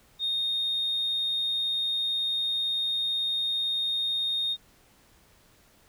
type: tone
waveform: sine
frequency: 3691 Hz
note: A#7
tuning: 18 cents flat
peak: -24 dBFS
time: 0.19-4.57 s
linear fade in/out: 50 ms
effects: tanh soft clip ceiling -22 dBFS + pink hiss -60 dBFS RMS until 5.88 s